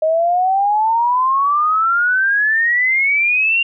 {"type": "exponential sweep", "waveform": "sine", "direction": "up", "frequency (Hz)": [622.3, 2794], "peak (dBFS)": -12, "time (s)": [0.02, 3.63], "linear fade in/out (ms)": 5, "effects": []}